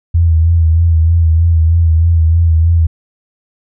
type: tone with vibrato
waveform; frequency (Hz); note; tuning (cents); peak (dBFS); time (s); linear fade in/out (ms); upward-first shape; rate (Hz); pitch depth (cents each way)
sine; 82.41; E2; 0; -6; 0.14-2.87; 10; sine; 3.2; 47
effects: none